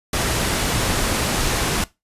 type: low-pass noise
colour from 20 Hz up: pink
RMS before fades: -21 dBFS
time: 0.13-1.84 s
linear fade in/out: 2 ms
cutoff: 12000 Hz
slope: 24 dB/octave
effects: noise-tail reverb RT60 0.2 s tail -19 dB re dry + resampled to 32000 Hz